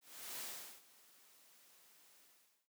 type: noise with ADSR envelope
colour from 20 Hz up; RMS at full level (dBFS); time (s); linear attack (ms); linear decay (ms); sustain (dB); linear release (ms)
white; -45; 0.01-2.68; 390; 410; -21; 480
effects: noise-tail reverb RT60 0.2 s tail -20 dB re dry + high-pass 200 Hz 12 dB/octave